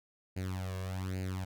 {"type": "tone with flanger", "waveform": "sawtooth", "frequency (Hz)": 93.5, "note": "F#2", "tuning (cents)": 19, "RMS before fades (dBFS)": -37, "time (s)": [0.36, 1.45], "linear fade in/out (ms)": 10, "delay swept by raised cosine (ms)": [0.43, 1.83], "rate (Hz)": 1.2, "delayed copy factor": 0.8, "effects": []}